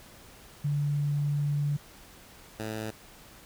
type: tone pair in turn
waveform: sine / 10% pulse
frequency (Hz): 145.1 / 109.11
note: D3 / A2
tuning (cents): -21 / -14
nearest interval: perfect fourth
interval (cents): 493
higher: first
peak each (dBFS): -25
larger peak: neither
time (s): 0.64-1.77 / 2.59-2.91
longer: first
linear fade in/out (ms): 10
effects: pink hiss -52 dBFS RMS until 3.45 s